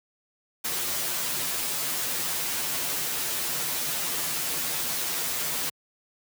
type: noise with comb filter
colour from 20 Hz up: white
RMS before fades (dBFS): -29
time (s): 0.64-5.7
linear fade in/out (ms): 10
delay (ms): 9.6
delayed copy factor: -0.8
effects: high-pass 80 Hz 12 dB/octave